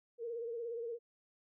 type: tone with vibrato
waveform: sine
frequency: 466.2 Hz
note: A#4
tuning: in tune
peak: -38 dBFS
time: 0.18-0.99 s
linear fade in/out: 50 ms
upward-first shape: sine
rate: 17 Hz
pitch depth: 56 cents each way
effects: none